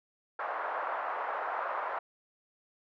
white band-pass noise, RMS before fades -35 dBFS, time 0.39-1.99 s, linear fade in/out 5 ms, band 590 to 1300 Hz, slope 24 dB/octave, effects none

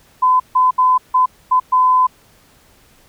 sine tone bursts at uneven times, 1015 Hz, B5, 47 cents sharp, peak -9 dBFS, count 6, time 0.22-0.4 / 0.55-0.71 / 0.78-0.98 / 1.14-1.26 / 1.51-1.6 / 1.72-2.07 s, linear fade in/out 10 ms, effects pink hiss -51 dBFS RMS until 3.08 s

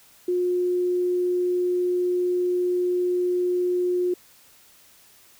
sine tone, 358.5 Hz, F4, 45 cents sharp, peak -20 dBFS, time 0.28-4.14 s, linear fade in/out 5 ms, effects white hiss -54 dBFS RMS until 5.39 s

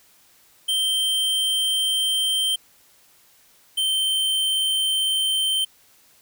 square tone pair in turn, 3133 / 3111 Hz, G7 / G7, -2 / -14 cents, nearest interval unison, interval 12 cents, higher first, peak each -20 dBFS, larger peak neither, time 0.68-2.56 / 3.77-5.65 s, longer neither, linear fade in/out 10 ms, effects white hiss -56 dBFS RMS until 6.21 s

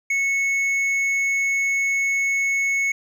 sine tone with hard clipping, 2202 Hz, C#7, 12 cents flat, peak -20 dBFS, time 0.1-2.92 s, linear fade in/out 5 ms, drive 5 dB, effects none

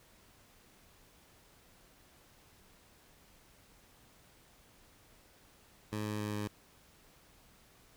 15% pulse tone with pitch steps, 106.5 / 105.76 / 105.03 / 104.31 Hz, G#2 / G#2 / G#2 / G#2, +44 / +32 / +20 / +8 cents, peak -29 dBFS, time 5.92-6.48 s, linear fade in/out 10 ms, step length 140 ms, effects pink hiss -63 dBFS RMS until 7.96 s

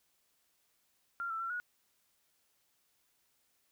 sine tone with pitch steps, 1385 / 1328 / 1356 / 1455 Hz, F6 / E6 / E6 / F#6, -15 / +12 / +49 / -29 cents, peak -35 dBFS, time 1.2-1.6 s, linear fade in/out 0 ms, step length 100 ms, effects white hiss -75 dBFS RMS until 3.71 s

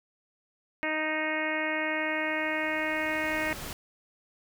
harmonic tone, 311 Hz, D#4, 1 cent flat, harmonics 1 / 2 / 3 / 4 / 5 / 6 / 7 / 8 / 9, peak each -35 / -34 / -38 / -41 / -38 / -33 / -34 / -39 / -44 dBFS, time 0.83-3.53 s, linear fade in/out 0 ms
pink noise with exponential growth, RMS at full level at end -37 dBFS, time 1.43-3.73 s, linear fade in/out 0 ms, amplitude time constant 500 ms
effects none

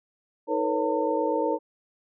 sine tone cluster, 315.7 / 445 / 493.3 / 553 / 904 Hz, D#4 / A4 / B4 / C#5 / A5, +25 / +20 / -2 / -4 / +47 cents, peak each -29 dBFS, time 0.47-1.59 s, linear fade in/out 50 ms, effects none

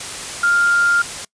sine tone in noise, 1400 Hz, F6, 4 cents sharp, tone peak -12 dBFS, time 0.43-1.02 s, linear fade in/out 5 ms, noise white, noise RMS -28 dBFS, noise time 0-1.25 s, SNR +13 dB, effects noise-tail reverb RT60 0.1 s tail -23 dB re dry + resampled to 22050 Hz

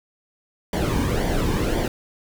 brown noise with flanger, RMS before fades -22 dBFS, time 0.73-1.88 s, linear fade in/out 2 ms, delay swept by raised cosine 0.75 to 1.53 ms, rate 1.9 Hz, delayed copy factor -0.65, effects none

